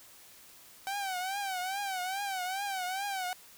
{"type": "tone with vibrato", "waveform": "sawtooth", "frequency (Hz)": 766, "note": "G5", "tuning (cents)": -40, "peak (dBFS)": -29, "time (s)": [0.87, 3.33], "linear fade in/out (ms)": 0, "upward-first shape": "triangle", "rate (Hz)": 2.4, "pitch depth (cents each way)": 120, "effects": ["white hiss -55 dBFS RMS until 3.57 s"]}